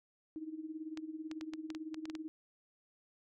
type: tone with tremolo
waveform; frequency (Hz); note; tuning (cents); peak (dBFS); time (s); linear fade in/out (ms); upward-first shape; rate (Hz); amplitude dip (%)
sine; 314.5; D#4; +19; -38; 0.36-2.28; 0; sine; 18; 75
type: clicks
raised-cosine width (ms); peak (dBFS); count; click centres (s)
0.2; -29; 10; 0.974 / 1.314 / 1.411 / 1.536 / 1.703 / 1.749 / 1.944 / 2.055 / 2.099 / 2.152
effects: none